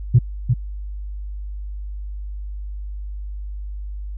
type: tone with echo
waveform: sine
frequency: 121.3 Hz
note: B2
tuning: 31 cents flat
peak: -6 dBFS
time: 0.14-0.19 s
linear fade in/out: 10 ms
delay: 350 ms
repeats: 1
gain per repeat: -6 dB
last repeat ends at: 0.54 s
effects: tanh soft clip ceiling -3 dBFS + added 50 Hz sine -27 dBFS peak until 4.17 s